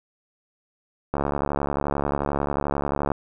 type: click train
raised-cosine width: 1 ms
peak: -10 dBFS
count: 142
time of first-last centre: 1.14-3.118 s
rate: 71.3 Hz
effects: none